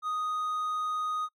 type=tone; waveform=triangle; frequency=1244.5 Hz; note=D#6; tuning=in tune; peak=-27 dBFS; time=0.02-1.29 s; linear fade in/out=50 ms; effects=noise-tail reverb RT60 0.1 s tail -26 dB re dry